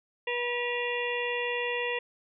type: harmonic tone with a mistuned harmonic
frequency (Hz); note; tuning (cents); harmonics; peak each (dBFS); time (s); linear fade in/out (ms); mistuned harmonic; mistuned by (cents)
484.2; B4; -34; 1 / 2 / 4 / 5 / 6 / 7; -32 / -37 / -34 / -38 / -35 / -44; 0.27-1.99; 5; 6; -80
effects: none